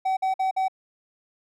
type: tone bursts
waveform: triangle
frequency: 760 Hz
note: F#5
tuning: 46 cents sharp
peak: -19 dBFS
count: 4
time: 0.05-0.683 s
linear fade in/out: 10 ms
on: 120 ms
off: 51 ms
effects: none